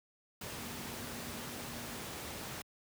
sine tone in noise, 236.9 Hz, A#3, 28 cents sharp, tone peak -50 dBFS, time 0.58-1.99 s, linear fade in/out 5 ms, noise pink, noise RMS -43 dBFS, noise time 0.41-2.62 s, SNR -10 dB, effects high-pass 80 Hz 12 dB/octave

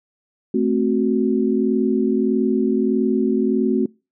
sine chord, F# diminished, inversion first, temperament equal, 220 / 261.6 / 370 Hz, A3 / C4 / F#4, 0 / 0 / 0 cents, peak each -20 dBFS, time 0.54-3.86 s, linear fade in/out 5 ms, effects noise-tail reverb RT60 0.3 s tail -26 dB re dry

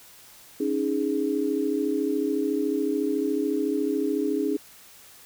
sine chord, C# suspended second, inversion none, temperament equal, 277.2 / 311.1 / 415.3 Hz, C#4 / D#4 / G#4, 0 / 0 / 0 cents, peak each -27 dBFS, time 0.6-4.57 s, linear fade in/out 5 ms, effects white hiss -50 dBFS RMS until 5.25 s

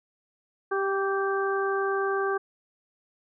harmonic tone with a mistuned harmonic, 392 Hz, G4, in tune, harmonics 1 / 2 / 3 / 4, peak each -26 / -33 / -31 / -32 dBFS, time 0.71-2.38 s, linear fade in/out 10 ms, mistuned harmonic 3, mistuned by -19 cents, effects none

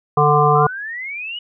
harmonic tone, 148 Hz, D3, 14 cents sharp, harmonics 1 / 3 / 5 / 7 / 8, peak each -17 / -17 / -17 / -17 / -17 dBFS, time 0.17-0.67 s, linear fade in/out 5 ms
sine exponential sweep, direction up, 1283 to 2960 Hz, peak -25 dBFS, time 0.55-1.39 s, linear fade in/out 5 ms
effects none

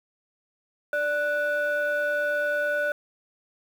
sine tone pair together, 587.3 / 1478 Hz, D5 / F#6, 0 / -2 cents, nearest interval octave + major third, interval 1598 cents, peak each -24 dBFS, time 0.93-2.92 s, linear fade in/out 2 ms, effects tanh soft clip ceiling -19 dBFS + 8-bit

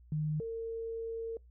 sine tone pair in turn, 152.8 / 454.9 Hz, D#3 / A#4, -31 / -42 cents, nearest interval octave + perfect fifth, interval 1889 cents, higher second, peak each -30 / -35 dBFS, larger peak first, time 0.12-0.4 / 0.4-1.37 s, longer second, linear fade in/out 2 ms, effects noise-tail reverb RT60 0.2 s tail -25 dB re dry + added 60 Hz sine -55 dBFS peak until 1.5 s

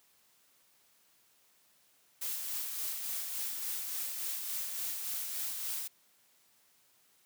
blue noise with tremolo, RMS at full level -36 dBFS, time 2.21-5.88 s, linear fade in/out 10 ms, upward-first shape sine, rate 3.5 Hz, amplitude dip 35%, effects white hiss -68 dBFS RMS until 7.25 s + high-pass 100 Hz 12 dB/octave

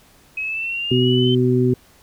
sine exponential sweep, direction up, 2541 to 3094 Hz, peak -22 dBFS, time 0.37-1.35 s, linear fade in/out 5 ms
harmonic tone, 125.4 Hz, B2, 27 cents sharp, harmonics 1 / 2 / 3, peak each -18 / -18 / -18 dBFS, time 0.91-1.74 s, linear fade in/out 5 ms
effects pink hiss -52 dBFS RMS until 2.02 s

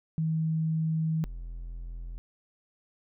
sine / triangle tone pair in turn, 159.7 / 42.3 Hz, D#3 / E1, +45 / +45 cents, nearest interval octave + major seventh, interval 2300 cents, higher first, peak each -25 / -34 dBFS, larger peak first, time 0.18-1.24 / 1.24-2.18 s, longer first, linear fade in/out 0 ms, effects none

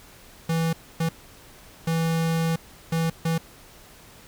square tone bursts at uneven times, 164.1 Hz, E3, 8 cents flat, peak -22 dBFS, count 5, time 0.49-0.73 / 1-1.09 / 1.87-2.56 / 2.92-3.1 / 3.25-3.38 s, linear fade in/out 5 ms, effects pink hiss -49 dBFS RMS until 4.27 s

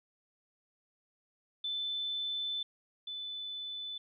sine tone pair in turn, 3520 / 3502 Hz, A7 / A7, 0 / -9 cents, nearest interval unison, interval 9 cents, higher first, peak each -33 / -38 dBFS, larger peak first, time 1.64-2.63 / 3.07-3.98 s, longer first, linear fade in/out 5 ms, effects none

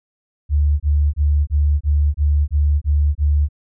sine tone bursts, 73.42 Hz, D2, in tune, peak -12 dBFS, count 9, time 0.49-3.488 s, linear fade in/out 50 ms, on 310 ms, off 26 ms, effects none

